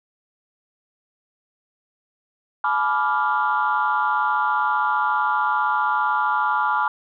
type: chord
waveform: sine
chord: G# diminished seventh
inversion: none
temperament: equal with one note detuned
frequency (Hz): 852.5 / 987.8 / 1174.7 / 1396.9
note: G#5 / B5 / D6 / F6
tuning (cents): +45 / 0 / 0 / 0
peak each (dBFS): -23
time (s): 2.64-6.88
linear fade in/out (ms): 2
effects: tanh soft clip ceiling -10 dBFS